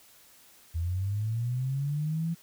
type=linear sweep; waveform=sine; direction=up; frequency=80.3 to 169.3 Hz; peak=-27 dBFS; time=0.74-2.35 s; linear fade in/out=20 ms; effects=white hiss -57 dBFS RMS until 2.42 s